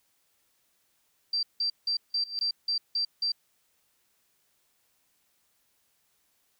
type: tone bursts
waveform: sine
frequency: 4699 Hz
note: D8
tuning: in tune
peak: -25 dBFS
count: 8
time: 1.33-3.32 s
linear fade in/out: 5 ms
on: 100 ms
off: 170 ms
type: tone with exponential growth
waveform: sine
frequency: 4699 Hz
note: D8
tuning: in tune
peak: -26 dBFS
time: 2.1-2.39 s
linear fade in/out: 0 ms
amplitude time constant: 61 ms
effects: white hiss -71 dBFS RMS until 6.59 s